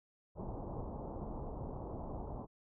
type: low-pass noise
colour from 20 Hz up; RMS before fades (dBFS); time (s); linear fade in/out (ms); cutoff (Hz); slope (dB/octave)
pink; -43; 0.35-2.47; 50; 1000; 48
effects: none